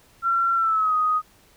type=tone with pitch glide; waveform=sine; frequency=1362 to 1249 Hz; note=F6 to D#6; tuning=-44 to +6 cents; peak=-18 dBFS; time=0.22-1.22 s; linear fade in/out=50 ms; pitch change=-150 cents; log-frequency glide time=0.56-0.95 s; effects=pink hiss -56 dBFS RMS until 1.56 s